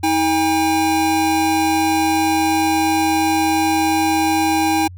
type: tone pair together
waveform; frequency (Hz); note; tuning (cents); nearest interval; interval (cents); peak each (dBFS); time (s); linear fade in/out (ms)
square; 318.6 / 807.2; D#4 / G#5; +41 / -49; octave + major third; 1610; -18; 0.03-4.88; 10
effects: added 90 Hz sine -33 dBFS peak until 4.97 s